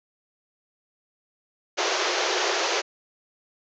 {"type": "band-pass noise", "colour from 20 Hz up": "pink", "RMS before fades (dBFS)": -25, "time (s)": [1.77, 2.82], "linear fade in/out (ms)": 20, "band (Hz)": [340, 6700], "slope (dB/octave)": 96, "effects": []}